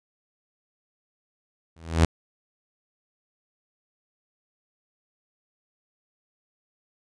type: tone with exponential growth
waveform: sawtooth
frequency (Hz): 81.9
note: E2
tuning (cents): -11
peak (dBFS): -10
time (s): 1.76-2.05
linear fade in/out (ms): 5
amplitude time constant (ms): 61
effects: resampled to 22050 Hz